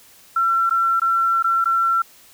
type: tone with dropouts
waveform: sine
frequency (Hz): 1353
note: E6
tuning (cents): +45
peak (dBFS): -15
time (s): 0.36-2.02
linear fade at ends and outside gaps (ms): 5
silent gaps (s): 0.696-0.708 / 0.998-1.017 / 1.426-1.442 / 1.643-1.656
effects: white hiss -49 dBFS RMS until 2.33 s